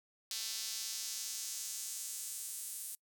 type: tone with high-pass filter sweep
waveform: sawtooth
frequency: 222.6 Hz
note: A3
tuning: 20 cents sharp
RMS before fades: -42 dBFS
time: 0.31-2.95 s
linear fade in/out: 2 ms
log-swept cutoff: 4600 to 9500 Hz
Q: 1.7
effects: noise-tail reverb RT60 0.1 s tail -24 dB re dry